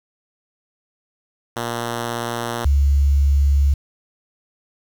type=tone pair in turn; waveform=5% pulse / sine; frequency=118.1 / 70.22 Hz; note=A#2 / C#2; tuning=+23 / +23 cents; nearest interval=major sixth; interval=900 cents; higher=first; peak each=-12 dBFS; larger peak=neither; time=1.56-2.65 / 2.65-3.74 s; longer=neither; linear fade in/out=5 ms; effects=7-bit